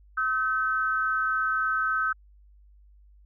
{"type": "tone pair together", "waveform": "sine", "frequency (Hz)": [1287, 1530.5], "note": ["E6", "G6"], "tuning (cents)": [-42, -42], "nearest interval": "minor third", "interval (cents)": 300, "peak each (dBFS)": -26, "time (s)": [0.17, 2.13], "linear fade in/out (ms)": 10, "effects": ["added 50 Hz sine -52 dBFS peak until 3.25 s"]}